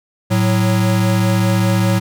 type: tone pair together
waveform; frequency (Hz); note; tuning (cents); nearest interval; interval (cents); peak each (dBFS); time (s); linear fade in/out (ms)
square; 110 / 185; A2 / F#3; 0 / 0; major sixth; 900; -15 / -17; 0.3-2; 20
effects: none